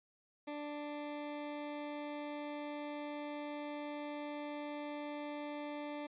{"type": "tone", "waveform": "20% pulse", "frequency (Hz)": 294.2, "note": "D4", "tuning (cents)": 3, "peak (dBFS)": -36, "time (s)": [0.47, 6.07], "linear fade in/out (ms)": 10, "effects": ["resampled to 8000 Hz"]}